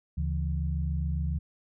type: tone cluster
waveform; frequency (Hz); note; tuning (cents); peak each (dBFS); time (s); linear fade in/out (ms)
sine; 73.8 / 140.1 / 167; D2 / C#3 / E3; +9 / +19 / +23; -28 / -35 / -34; 0.17-1.39; 10
effects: none